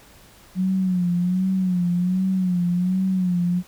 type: tone with vibrato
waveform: sine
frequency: 182.1 Hz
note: F#3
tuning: 27 cents flat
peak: -18 dBFS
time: 0.55-3.63 s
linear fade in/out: 50 ms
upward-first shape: sine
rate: 1.3 Hz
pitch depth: 70 cents each way
effects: pink hiss -50 dBFS RMS until 3.67 s